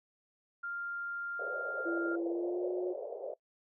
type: tone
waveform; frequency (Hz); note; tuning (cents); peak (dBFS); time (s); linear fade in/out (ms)
sine; 1396.9; F6; 0; -36; 0.63-2.16; 10
type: band-pass noise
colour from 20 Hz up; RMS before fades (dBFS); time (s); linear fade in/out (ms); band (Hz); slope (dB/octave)
white; -41; 1.39-3.34; 5; 450 to 610; 48
type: tone with pitch glide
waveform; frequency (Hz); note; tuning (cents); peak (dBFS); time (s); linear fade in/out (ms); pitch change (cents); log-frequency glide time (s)
sine; 338.3 to 362.6; E4 to F#4; +45 to -35; -32; 1.85-2.94; 20; +120; 2.27-2.67
effects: noise-tail reverb RT60 0.1 s tail -20 dB re dry